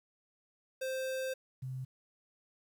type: tone pair in turn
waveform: square / sine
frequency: 523.3 / 130 Hz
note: C5 / C3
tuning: 0 / -11 cents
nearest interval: 2 octaves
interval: 2411 cents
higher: first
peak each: -35 / -37 dBFS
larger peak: first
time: 0.81-1.34 / 1.62-1.85 s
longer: first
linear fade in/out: 10 ms
effects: 11-bit